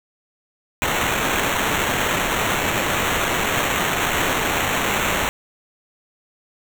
blue noise with sample-and-hold, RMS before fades -21 dBFS, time 0.82-5.29 s, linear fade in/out 0 ms, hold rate 4900 Hz, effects none

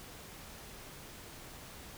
silence, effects pink hiss -50 dBFS RMS until 1.97 s

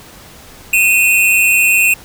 square tone pair together, 2503 / 2705 Hz, D#7 / E7, +10 / +44 cents, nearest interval minor second, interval 134 cents, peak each -12 dBFS, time 0.73-1.94 s, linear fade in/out 5 ms, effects pink hiss -38 dBFS RMS until 2.04 s

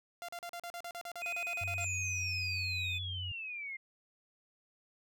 sawtooth tone bursts, 693 Hz, F5, 14 cents flat, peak -37 dBFS, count 16, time 0.22-1.845 s, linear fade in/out 0 ms, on 65 ms, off 39 ms
triangle tone, 2500 Hz, D#7, 8 cents sharp, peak -34 dBFS, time 1.21-2.99 s, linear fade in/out 20 ms
sine tone with pitch glide, 93.6 to 91.41 Hz, F#2 to F#2, +20 to -20 cents, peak -39 dBFS, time 1.61-3.32 s, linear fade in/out 5 ms, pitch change -40 cents, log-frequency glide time 2.08-2.95 s
sine exponential sweep, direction down, 7459 to 2093 Hz, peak -39 dBFS, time 1.8-3.77 s, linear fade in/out 10 ms
effects none

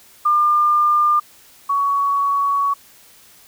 sine tone pair in turn, 1200 / 1122.4 Hz, D6 / C#6, +37 / +21 cents, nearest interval minor second, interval 116 cents, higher first, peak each -12 / -15 dBFS, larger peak first, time 0.25-1.2 / 1.69-2.74 s, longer second, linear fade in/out 10 ms, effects white hiss -48 dBFS RMS until 3.47 s

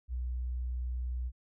sine tone, 61.74 Hz, B1, in tune, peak -32 dBFS, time 0.08-1.32 s, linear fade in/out 50 ms, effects none

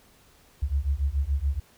sine beating tone pair, 66.5 / 73.5 Hz, C2 / D2, +29 / +2 cents, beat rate 7 Hz, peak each -26 dBFS, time 0.62-1.6 s, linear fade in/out 10 ms, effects pink hiss -58 dBFS RMS until 1.77 s

